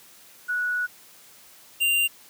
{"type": "tone pair in turn", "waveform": ["sine", "square"], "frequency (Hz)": [1469, 2783], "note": ["F#6", "F7"], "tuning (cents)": [-13, -7], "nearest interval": "major seventh", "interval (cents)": 1106, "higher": "second", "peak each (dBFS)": [-23, -20], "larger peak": "second", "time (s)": [[0.48, 0.87], [1.8, 2.08]], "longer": "first", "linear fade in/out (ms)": 20, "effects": ["white hiss -51 dBFS RMS until 2.29 s", "high-pass 80 Hz 12 dB/octave"]}